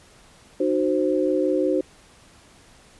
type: chord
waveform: sine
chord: C diminished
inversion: first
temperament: equal with one note detuned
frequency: 304.5 / 370 / 523.3 Hz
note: Eb4 / Gb4 / C5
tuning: -37 / 0 / 0 cents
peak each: -23 dBFS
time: 0.6-1.81 s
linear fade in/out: 5 ms
effects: pink hiss -52 dBFS RMS until 2.99 s + resampled to 24000 Hz